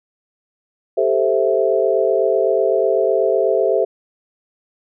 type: chord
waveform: sine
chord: A minor seventh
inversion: third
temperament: equal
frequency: 392 / 440 / 523.3 / 659.3 Hz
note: G4 / A4 / C5 / E5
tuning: 0 / 0 / 0 / 0 cents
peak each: -19 dBFS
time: 0.97-3.85 s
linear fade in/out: 10 ms
effects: none